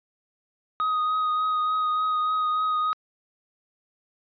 triangle tone with vibrato, 1251 Hz, D#6, 9 cents sharp, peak -20 dBFS, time 0.8-2.93 s, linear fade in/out 0 ms, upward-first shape triangle, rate 3.4 Hz, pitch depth 20 cents each way, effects resampled to 11025 Hz

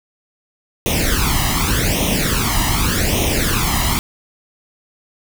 pink noise with flanger, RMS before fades -17 dBFS, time 0.86-3.99 s, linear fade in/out 0 ms, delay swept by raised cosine 0.32 to 1.02 ms, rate 0.85 Hz, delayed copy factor +0.8, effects none

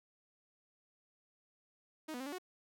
sawtooth tone with pitch steps, 312.9 / 246.1 / 265 / 288.3 / 366.8 Hz, D#4 / B3 / C4 / D4 / F#4, +10 / -6 / +22 / -32 / -15 cents, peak -37 dBFS, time 2.08-2.385 s, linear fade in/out 10 ms, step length 61 ms, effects none

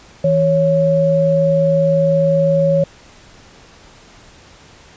sine tone pair together, 162.51 / 554.4 Hz, E3 / C#5, -24 / 0 cents, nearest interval octave + major sixth, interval 2124 cents, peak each -16 / -12 dBFS, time 0.24-2.84 s, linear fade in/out 5 ms, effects pink hiss -44 dBFS RMS until 4.96 s + resampled to 16000 Hz

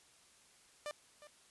sawtooth tone with echo, 595 Hz, D5, 22 cents sharp, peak -36 dBFS, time 0.86-0.91 s, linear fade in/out 0 ms, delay 360 ms, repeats 1, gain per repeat -14 dB, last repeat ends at 1.27 s, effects white hiss -65 dBFS RMS until 1.5 s + resampled to 24000 Hz

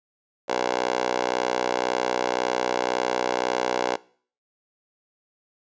10% pulse tone with high-pass filter, 61.9 Hz, B1, 5 cents sharp, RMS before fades -25 dBFS, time 0.48-3.97 s, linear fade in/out 20 ms, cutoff 570 Hz, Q 4.9, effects noise-tail reverb RT60 0.5 s tail -22 dB re dry + resampled to 16000 Hz

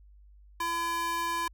square tone with high-pass filter, 337.7 Hz, E4, 42 cents sharp, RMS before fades -31 dBFS, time 0.6-1.48 s, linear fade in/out 5 ms, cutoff 930 Hz, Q 1.9, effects added 50 Hz sine -52 dBFS peak until 1.53 s

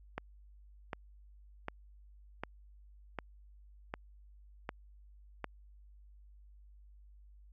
click train, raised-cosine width 0.5 ms, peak -22 dBFS, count 8, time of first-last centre 0.18-5.443 s, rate 1.33 Hz, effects added 50 Hz sine -55 dBFS peak until 7.52 s

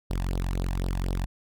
sawtooth tone with flanger, 45.17 Hz, F#1, 41 cents flat, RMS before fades -28 dBFS, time 0.1-1.26 s, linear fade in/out 10 ms, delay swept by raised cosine 0.21 to 1.17 ms, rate 4 Hz, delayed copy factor +0.9, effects none

